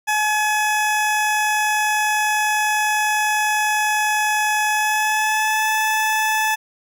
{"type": "tone with pitch glide", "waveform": "20% pulse", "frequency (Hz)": [850, 868.4], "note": ["G#5", "A5"], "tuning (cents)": [40, -23], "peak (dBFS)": -12, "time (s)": [0.07, 6.56], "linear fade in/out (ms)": 20, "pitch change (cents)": 37, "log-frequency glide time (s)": [4.7, 5.7], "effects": []}